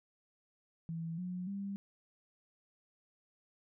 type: tone with pitch steps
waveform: sine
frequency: 164.81 / 180.77 / 198.27 Hz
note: E3 / F#3 / G3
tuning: 0 / -40 / +20 cents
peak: -37 dBFS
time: 0.89-1.76 s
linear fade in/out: 0 ms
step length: 290 ms
effects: none